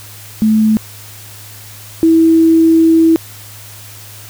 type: tone pair in turn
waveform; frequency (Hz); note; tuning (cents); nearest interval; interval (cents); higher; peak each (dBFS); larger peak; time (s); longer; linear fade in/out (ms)
sine; 217.5 / 325.9; A3 / E4; -20 / -20; perfect fifth; 700; second; -7 / -5; second; 0.42-0.77 / 2.03-3.16; second; 0
effects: added 104 Hz sine -36 dBFS peak until 4.29 s + white hiss -35 dBFS RMS until 4.29 s